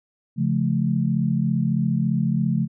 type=chord; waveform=sine; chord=Db augmented; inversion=none; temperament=just; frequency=138.59 / 173.24 / 216.5 Hz; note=Db3 / F3 / A3; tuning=0 / -14 / -28 cents; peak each=-23 dBFS; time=0.36-2.68 s; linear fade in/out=50 ms; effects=none